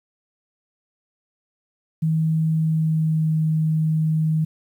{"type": "tone with pitch glide", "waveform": "sine", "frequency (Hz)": [159.4, 157.48], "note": ["D#3", "D#3"], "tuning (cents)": [42, 21], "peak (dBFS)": -17, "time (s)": [2.02, 4.45], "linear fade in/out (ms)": 10, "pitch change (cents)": -21, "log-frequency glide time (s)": [2.5, 3.35], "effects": ["9-bit"]}